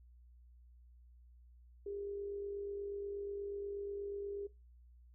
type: tone with amplitude modulation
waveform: sine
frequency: 402.9 Hz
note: G4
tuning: 48 cents sharp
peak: -38 dBFS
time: 1.86-4.47 s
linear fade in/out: 5 ms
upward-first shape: sine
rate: 48.3 Hz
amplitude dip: 45%
effects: noise-tail reverb RT60 0.2 s tail -17 dB re dry + added 60 Hz sine -58 dBFS peak until 5.14 s